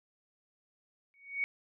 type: tone with exponential growth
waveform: sine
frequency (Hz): 2235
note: C#7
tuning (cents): +14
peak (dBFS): -26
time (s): 1.14-1.44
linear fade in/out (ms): 0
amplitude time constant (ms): 65
effects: none

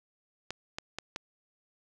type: clicks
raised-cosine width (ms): 0.2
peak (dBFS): -18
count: 4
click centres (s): 0.506 / 0.785 / 0.986 / 1.161
effects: none

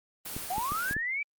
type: noise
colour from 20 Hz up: white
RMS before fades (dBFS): -38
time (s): 0.25-0.94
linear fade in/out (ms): 10
type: clicks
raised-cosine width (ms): 3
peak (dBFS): -24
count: 5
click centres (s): 0.365 / 0.582 / 0.72 / 0.911 / 0.966
type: linear sweep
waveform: sine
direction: up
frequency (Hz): 696 to 2349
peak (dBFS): -29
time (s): 0.5-1.23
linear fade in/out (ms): 5
effects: Opus 24 kbps

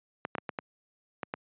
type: clicks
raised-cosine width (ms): 0.5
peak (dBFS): -17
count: 7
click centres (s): 0.251 / 0.352 / 0.383 / 0.492 / 0.588 / 1.232 / 1.339
effects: high-pass 150 Hz 12 dB/octave + resampled to 8000 Hz

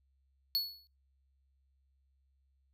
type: tone with exponential decay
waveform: square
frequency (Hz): 4396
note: C#8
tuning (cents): -15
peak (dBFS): -27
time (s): 0.55-0.87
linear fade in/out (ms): 0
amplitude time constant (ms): 69
effects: noise-tail reverb RT60 0.2 s tail -19 dB re dry + added 67 Hz sine -70 dBFS peak until 2.73 s

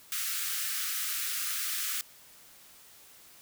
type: high-pass noise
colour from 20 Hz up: white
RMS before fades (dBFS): -33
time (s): 0.12-2.01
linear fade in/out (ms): 0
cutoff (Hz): 1200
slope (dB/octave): 96
effects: white hiss -55 dBFS RMS until 3.41 s

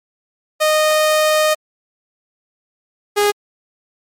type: tone pair in turn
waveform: sawtooth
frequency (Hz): 617 / 411.8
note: D#5 / G#4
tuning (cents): -15 / -15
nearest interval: perfect fifth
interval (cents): 700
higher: first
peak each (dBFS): -8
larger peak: neither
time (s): 0.6-1.55 / 3.16-3.32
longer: first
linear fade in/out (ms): 20
effects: MP3 64 kbps

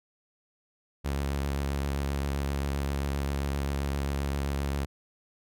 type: tone with vibrato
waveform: sawtooth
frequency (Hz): 70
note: C#2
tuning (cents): +18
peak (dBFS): -24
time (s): 1.04-4.86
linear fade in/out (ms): 20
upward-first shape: square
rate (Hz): 7.6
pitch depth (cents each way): 18
effects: none

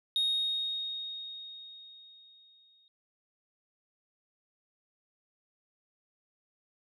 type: tone with exponential decay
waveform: sine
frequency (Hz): 3729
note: A#7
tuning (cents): 0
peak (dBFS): -23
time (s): 0.16-2.88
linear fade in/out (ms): 1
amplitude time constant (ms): 590
effects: tanh soft clip ceiling -24 dBFS

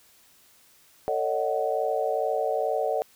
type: chord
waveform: sine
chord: D# half-diminished seventh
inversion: second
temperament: just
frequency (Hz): 448 / 560 / 622.3 / 746.7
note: A4 / C#5 / D#5 / F#5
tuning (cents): +31 / +18 / 0 / +16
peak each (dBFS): -29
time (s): 1.08-3.02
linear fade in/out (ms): 0
effects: white hiss -58 dBFS RMS until 3.15 s

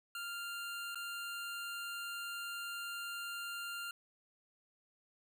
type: tone with dropouts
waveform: 25% pulse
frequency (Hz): 1395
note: F6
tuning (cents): -2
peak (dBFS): -37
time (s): 0.15-3.91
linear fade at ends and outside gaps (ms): 2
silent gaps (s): 0.947-0.956
effects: none

